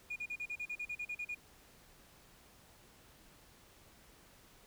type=tone bursts; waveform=sine; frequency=2440 Hz; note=D#7; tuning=34 cents flat; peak=-36 dBFS; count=13; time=0.1-1.349 s; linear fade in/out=10 ms; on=61 ms; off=38 ms; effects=tanh soft clip ceiling -34 dBFS + pink hiss -62 dBFS RMS until 4.66 s